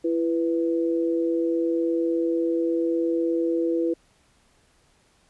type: tone pair together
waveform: sine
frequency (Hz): 334.7 / 493.9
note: E4 / B4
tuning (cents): +26 / 0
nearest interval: perfect fifth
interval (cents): 674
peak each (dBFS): -22 / -26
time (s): 0.04-3.94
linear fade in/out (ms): 10
effects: pink hiss -62 dBFS RMS until 5.29 s + resampled to 24000 Hz